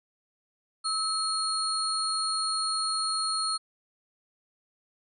sine tone cluster, 1289 / 4295 / 9020 Hz, E6 / C8 / C#9, -39 / +44 / +29 cents, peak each -31 / -29 / -33 dBFS, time 0.84-3.58 s, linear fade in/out 20 ms, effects none

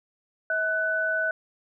sine tone pair together, 642.5 / 1495 Hz, E5 / F#6, -45 / +17 cents, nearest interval octave + minor third, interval 1462 cents, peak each -29 / -24 dBFS, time 0.5-1.31 s, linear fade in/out 2 ms, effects none

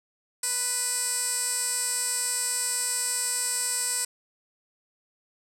15% pulse tone with band-pass filter, 493.9 Hz, B4, in tune, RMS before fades -28 dBFS, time 0.43-4.05 s, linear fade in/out 5 ms, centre 8400 Hz, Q 3.3, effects none

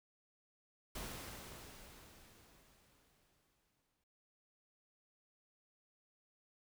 pink noise with exponential decay, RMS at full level -45 dBFS, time 0.95-4.04 s, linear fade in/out 5 ms, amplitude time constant 670 ms, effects none

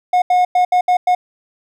triangle tone bursts at uneven times, 724 Hz, F#5, 38 cents flat, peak -8 dBFS, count 6, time 0.13-0.22 / 0.3-0.45 / 0.55-0.65 / 0.72-0.81 / 0.88-0.97 / 1.07-1.15 s, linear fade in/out 5 ms, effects none

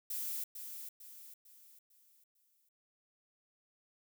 violet noise with echo, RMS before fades -39 dBFS, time 0.1-0.44 s, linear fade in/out 5 ms, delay 450 ms, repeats 5, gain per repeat -7 dB, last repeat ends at 2.69 s, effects none

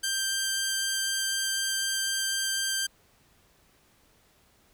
10% pulse tone, 1576 Hz, G6, 9 cents sharp, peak -18 dBFS, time 0.03-2.87 s, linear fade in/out 10 ms, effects pink hiss -63 dBFS RMS until 4.73 s

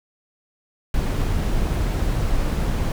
brown noise, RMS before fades -21 dBFS, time 0.94-2.92 s, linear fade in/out 2 ms, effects none

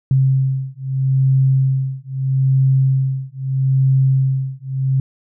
sine beating tone pair, 132.9 / 133.68 Hz, C3 / C3, +27 / +38 cents, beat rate 0.78 Hz, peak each -16 / -16 dBFS, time 0.11-5 s, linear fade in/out 2 ms, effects none

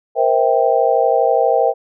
sine chord, C dominant seventh, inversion third, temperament just, 470.9 / 523.3 / 654.1 / 784.9 Hz, Bb4 / C5 / E5 / G5, +18 / 0 / -14 / +2 cents, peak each -17 dBFS, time 0.15-1.74 s, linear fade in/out 50 ms, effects none

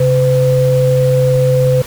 sine tone pair together, 134.4 / 507.4 Hz, C3 / B4, +47 / +47 cents, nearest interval octave + major seventh, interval 2300 cents, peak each -11 dBFS, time 0-1.82 s, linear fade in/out 5 ms, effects pink hiss -30 dBFS RMS until 1.86 s

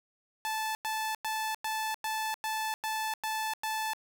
sawtooth tone bursts, 874 Hz, A5, 12 cents flat, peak -27 dBFS, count 9, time 0.45-3.934 s, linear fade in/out 0 ms, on 300 ms, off 98 ms, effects none

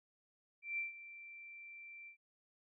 sine tone with ADSR envelope, 2349 Hz, D7, in tune, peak -35 dBFS, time 0.62-2.17 s, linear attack 160 ms, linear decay 140 ms, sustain -15 dB, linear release 96 ms, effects none

